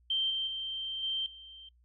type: tone with level steps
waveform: sine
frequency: 3136 Hz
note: G7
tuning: in tune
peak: -27 / -30 / -34 / -30 / -47 dBFS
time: 0.1-1.69 s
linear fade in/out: 5 ms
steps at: 0.3 / 0.47 / 1.03 / 1.26 s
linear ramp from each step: 2 ms
effects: noise-tail reverb RT60 0.1 s tail -23 dB re dry + added 60 Hz sine -62 dBFS peak until 1.84 s